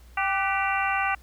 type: harmonic tone with a mistuned harmonic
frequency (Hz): 392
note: G4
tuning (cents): 0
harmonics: 2 / 3 / 4 / 5 / 6 / 7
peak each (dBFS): -27 / -29 / -30 / -31 / -32 / -32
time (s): 0.17-1.15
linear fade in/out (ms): 5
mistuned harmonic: 4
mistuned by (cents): -66
effects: added 60 Hz sine -47 dBFS peak until 1.22 s + pink hiss -58 dBFS RMS until 1.22 s